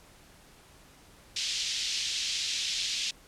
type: band-pass noise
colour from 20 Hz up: pink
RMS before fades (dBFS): -32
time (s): 1.36-3.11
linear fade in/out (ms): 5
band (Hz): 2900 to 6200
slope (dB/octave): 24
effects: pink hiss -56 dBFS RMS until 3.27 s + low-pass 12000 Hz 12 dB/octave